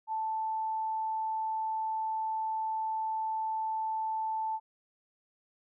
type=tone; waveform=sine; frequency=880 Hz; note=A5; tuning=in tune; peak=-30 dBFS; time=0.07-4.6 s; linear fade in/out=50 ms; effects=none